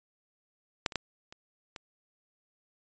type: clicks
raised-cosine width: 0.2 ms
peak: -9 / -25 / -11 / -29 / -24 dBFS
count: 5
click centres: 0.862 / 0.922 / 0.957 / 1.325 / 1.762 s
effects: resampled to 16000 Hz